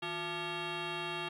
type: tone with frequency modulation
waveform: sine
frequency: 1192 Hz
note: D6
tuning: 25 cents sharp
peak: -33 dBFS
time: 0.02-1.29 s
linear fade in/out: 10 ms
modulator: 516 Hz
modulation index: 4.5
effects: tanh soft clip ceiling -34 dBFS + 12-bit